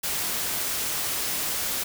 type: noise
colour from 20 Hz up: white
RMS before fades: -28 dBFS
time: 0.03-1.84 s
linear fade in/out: 10 ms
effects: none